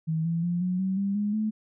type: tone with pitch steps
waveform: sine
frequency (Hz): 160 / 166.99 / 174.28 / 181.89 / 189.83 / 198.12 / 206.8 / 215.8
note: D#3 / E3 / F3 / F#3 / F#3 / G3 / G#3 / A3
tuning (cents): +49 / +23 / -3 / -29 / +45 / +19 / -7 / -33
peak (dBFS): -24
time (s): 0.07-1.51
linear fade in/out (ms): 20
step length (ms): 180
effects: none